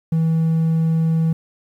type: tone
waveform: triangle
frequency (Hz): 162.2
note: E3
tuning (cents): -28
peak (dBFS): -12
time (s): 0.12-1.33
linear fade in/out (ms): 5
effects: tanh soft clip ceiling -8 dBFS + 9-bit